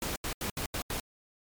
pink noise bursts at uneven times, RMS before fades -34 dBFS, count 6, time 0.02-0.16 / 0.24-0.33 / 0.41-0.5 / 0.57-0.66 / 0.74-0.82 / 0.9-1 s, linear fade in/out 2 ms, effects MP3 96 kbps

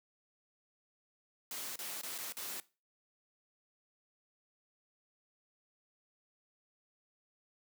white noise with dropouts, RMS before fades -42 dBFS, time 1.51-2.6 s, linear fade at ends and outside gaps 1 ms, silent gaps 1.758-1.79 / 2.013-2.033 / 2.18-2.185 / 2.323-2.369 s, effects noise-tail reverb RT60 0.3 s tail -19 dB re dry + high-pass 200 Hz 12 dB/octave

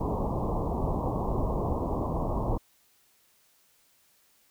pink low-pass noise, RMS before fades -29 dBFS, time 0-2.58 s, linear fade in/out 10 ms, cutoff 1100 Hz, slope 96 dB/octave, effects white hiss -65 dBFS RMS until 4.5 s

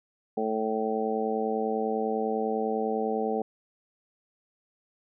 harmonic tone, 110 Hz, A2, in tune, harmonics 2 / 3 / 4 / 5 / 6 / 7, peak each -32 / -38 / -29 / -35 / -39 / -32 dBFS, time 0.37-3.42 s, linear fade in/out 5 ms, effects none

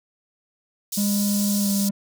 pink high-pass noise, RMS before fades -28 dBFS, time 0.92-1.89 s, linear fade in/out 5 ms, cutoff 4700 Hz, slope 24 dB/octave
triangle tone with pitch glide, 203.4 to 199.67 Hz, G#3 to G3, -36 to +32 cents, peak -18 dBFS, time 0.97-1.91 s, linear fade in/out 10 ms, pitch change -32 cents, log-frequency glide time 1.6-1.7 s
effects none

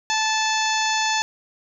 harmonic tone with a mistuned harmonic, 875 Hz, A5, 10 cents flat, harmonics 1 / 2 / 3 / 4 / 5 / 6 / 7 / 8, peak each -23 / -26 / -28 / -29 / -30 / -31 / -31 / -32 dBFS, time 0.1-1.22 s, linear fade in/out 0 ms, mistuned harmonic 8, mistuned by -66 cents, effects none

